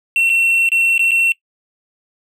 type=tone with dropouts; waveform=triangle; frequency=2713 Hz; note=E7; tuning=49 cents sharp; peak=-10 dBFS; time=0.16-1.32 s; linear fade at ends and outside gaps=1 ms; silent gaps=0.294-0.299 / 0.689-0.718 / 0.979-0.993 / 1.109-1.116 s; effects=noise-tail reverb RT60 0.1 s tail -20 dB re dry